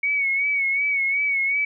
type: tone with vibrato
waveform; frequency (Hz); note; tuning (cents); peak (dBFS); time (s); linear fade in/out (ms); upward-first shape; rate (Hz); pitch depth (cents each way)
sine; 2230; C#7; +10; -19; 0.03-1.65; 5; sine; 2.7; 53
effects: none